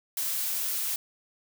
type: noise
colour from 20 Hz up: blue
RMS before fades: -30 dBFS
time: 0.17-0.96 s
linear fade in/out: 2 ms
effects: none